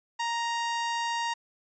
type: tone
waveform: sawtooth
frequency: 934 Hz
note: A#5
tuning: 3 cents sharp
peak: -24 dBFS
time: 0.19-1.34 s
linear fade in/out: 10 ms
effects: resampled to 16000 Hz